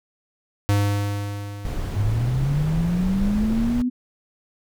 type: tone with exponential decay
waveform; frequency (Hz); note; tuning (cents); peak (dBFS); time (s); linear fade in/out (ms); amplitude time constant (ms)
square; 101.7; G#2; -36; -16; 0.69-2.86; 0; 470
type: noise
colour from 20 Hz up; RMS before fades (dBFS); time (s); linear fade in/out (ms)
brown; -27; 1.65-3.82; 2
type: linear sweep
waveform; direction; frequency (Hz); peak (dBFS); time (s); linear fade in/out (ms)
sine; up; 97.4 to 252.1; -19; 1.95-3.9; 20
effects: none